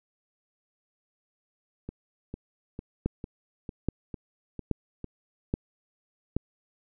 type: two click trains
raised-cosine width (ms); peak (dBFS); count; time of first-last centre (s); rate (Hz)
3; -13 / -23; 5 / 8; 3.06-6.366 / 1.89-5.043; 1.21 / 2.22
effects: none